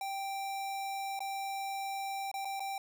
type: tone with dropouts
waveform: square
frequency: 784 Hz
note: G5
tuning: in tune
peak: -36 dBFS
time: 0.01-2.78 s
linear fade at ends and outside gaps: 2 ms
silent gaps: 1.192-1.204 / 2.315-2.34 / 2.448-2.453 / 2.596-2.603 s
effects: none